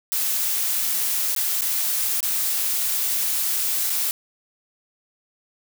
blue noise with dropouts, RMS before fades -23 dBFS, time 0.12-4.11 s, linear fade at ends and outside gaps 0 ms, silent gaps 1.35-1.363 / 1.61-1.619 / 2.205-2.229 / 3.897-3.902 s, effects none

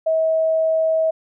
sine tone, 642 Hz, E5, 46 cents flat, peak -15 dBFS, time 0.06-1.11 s, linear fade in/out 10 ms, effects none

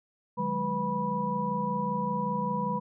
sine tone cluster, 148.5 / 180.7 / 205.9 / 495.1 / 979 Hz, D3 / F#3 / G#3 / B4 / B5, +20 / -41 / -15 / +4 / -15 cents, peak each -38 / -35 / -33 / -36 / -30 dBFS, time 0.37-2.8 s, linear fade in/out 20 ms, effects none

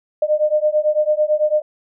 sine beating tone pair, 603 / 612 Hz, D5 / D#5, +46 / -29 cents, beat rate 9 Hz, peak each -17 dBFS, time 0.22-1.62 s, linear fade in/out 5 ms, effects none

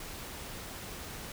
pink noise, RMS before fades -43 dBFS, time 0-1.32 s, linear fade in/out 2 ms, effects none

